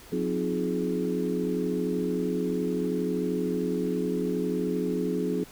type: tone cluster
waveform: sine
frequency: 180 / 259.7 / 312.2 / 352.9 / 422.6 Hz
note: F#3 / C4 / D#4 / F4 / G#4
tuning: -47 / -13 / +6 / +18 / +30 cents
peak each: -31 / -31 / -34 / -34 / -30 dBFS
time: 0.12-5.44 s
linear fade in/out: 5 ms
effects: pink hiss -49 dBFS RMS until 5.51 s